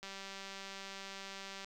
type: click train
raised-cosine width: 0.2 ms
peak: -29 dBFS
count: 316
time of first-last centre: 0.03-1.645 s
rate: 195 Hz
effects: 10-bit